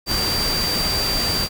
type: tone in noise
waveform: sine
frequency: 4699 Hz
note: D8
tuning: in tune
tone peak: -21 dBFS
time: 0.06-1.49 s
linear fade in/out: 50 ms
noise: pink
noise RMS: -24 dBFS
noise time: 0.06-1.49 s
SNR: 0 dB
effects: none